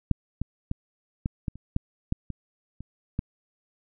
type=clicks; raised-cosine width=5 ms; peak=-8 / -16 / -16 / -14 / -16 / -30 / -11 / -12 / -21 / -26 / -14 dBFS; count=11; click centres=0.113 / 0.416 / 0.714 / 1.259 / 1.482 / 1.556 / 1.764 / 2.124 / 2.303 / 2.806 / 3.191 s; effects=none